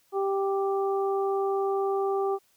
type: harmonic tone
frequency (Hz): 392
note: G4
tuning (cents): 0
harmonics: 1 / 2 / 3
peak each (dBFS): -25 / -31 / -35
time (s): 0.12-2.39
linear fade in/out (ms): 50
effects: white hiss -66 dBFS RMS until 2.56 s